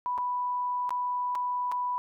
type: tone with dropouts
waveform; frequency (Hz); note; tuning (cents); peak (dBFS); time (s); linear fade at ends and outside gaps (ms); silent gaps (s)
sine; 987.8; B5; 0; -27; 0.06-1.98; 0; 0.178-0.184 / 0.893-0.906 / 1.351-1.355 / 1.716-1.721
effects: none